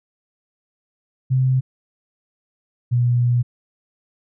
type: tone pair in turn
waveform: sine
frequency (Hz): 130 / 121.6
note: C3 / B2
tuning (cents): -11 / -26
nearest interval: minor second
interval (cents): 115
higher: first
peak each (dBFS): -14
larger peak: neither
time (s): 1.3-1.61 / 2.91-3.43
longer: second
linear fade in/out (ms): 20
effects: none